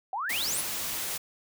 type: exponential sweep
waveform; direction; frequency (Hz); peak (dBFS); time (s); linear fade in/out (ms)
sine; up; 723 to 11180; -29; 0.13-0.61; 2
type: noise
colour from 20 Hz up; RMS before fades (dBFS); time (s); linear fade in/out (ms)
white; -33; 0.29-1.18; 10
effects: none